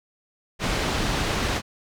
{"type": "low-pass noise", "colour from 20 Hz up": "pink", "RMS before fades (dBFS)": -25, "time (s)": [0.59, 1.62], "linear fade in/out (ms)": 50, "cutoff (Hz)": 5400, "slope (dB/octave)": 12, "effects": []}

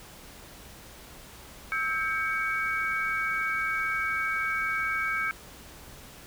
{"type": "tone cluster", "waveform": "sine", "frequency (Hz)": [1301, 1583, 2244], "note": ["E6", "G6", "C#7"], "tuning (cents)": [-23, 17, 21], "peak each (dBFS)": [-32, -30, -30], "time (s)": [1.72, 5.31], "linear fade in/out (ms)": 0, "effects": ["added 60 Hz sine -56 dBFS peak until 6.26 s", "pink hiss -48 dBFS RMS until 6.26 s"]}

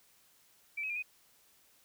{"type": "tone with pitch steps", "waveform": "sine", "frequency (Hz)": [2327, 2552, 2405, 2498], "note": ["D7", "D#7", "D7", "D#7"], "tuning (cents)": [-17, 43, 41, 6], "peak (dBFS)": -34, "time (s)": [0.77, 1.026], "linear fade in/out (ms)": 10, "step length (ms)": 64, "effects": ["white hiss -66 dBFS RMS until 1.84 s"]}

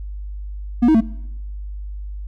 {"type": "tone with pitch steps", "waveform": "triangle", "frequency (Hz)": [240, 315.1, 223.9], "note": ["B3", "D#4", "A3"], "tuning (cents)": [-49, 22, 30], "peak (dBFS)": -8, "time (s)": [0.82, 1.009], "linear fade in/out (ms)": 10, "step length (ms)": 63, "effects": ["noise-tail reverb RT60 0.9 s tail -22 dB re dry", "added 50 Hz sine -27 dBFS peak until 2.27 s"]}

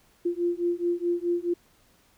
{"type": "beating tone pair", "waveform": "sine", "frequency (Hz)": [345.2, 349.9], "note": ["F4", "F4"], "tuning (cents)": [-20, 3], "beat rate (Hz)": 4.7, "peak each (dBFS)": -27, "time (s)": [0.25, 1.54], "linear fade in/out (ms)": 10, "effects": ["pink hiss -62 dBFS RMS until 2.17 s"]}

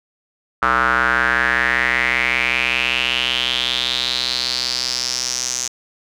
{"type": "tone with band-pass filter sweep", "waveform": "square", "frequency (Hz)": 62.6, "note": "B1", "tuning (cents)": 24, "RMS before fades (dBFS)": -19, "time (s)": [0.62, 5.68], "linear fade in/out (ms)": 5, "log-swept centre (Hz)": [1300, 6400], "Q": 5.4, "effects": []}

